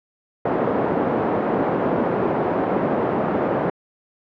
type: band-pass noise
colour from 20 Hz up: white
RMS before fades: -21 dBFS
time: 0.45-3.7 s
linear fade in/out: 5 ms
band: 190 to 580 Hz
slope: 12 dB/octave
effects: low-pass 2000 Hz 12 dB/octave